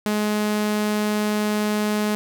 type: tone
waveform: sawtooth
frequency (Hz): 210.7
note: G#3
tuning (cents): +25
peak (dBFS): -16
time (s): 0.06-2.15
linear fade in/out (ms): 0
effects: none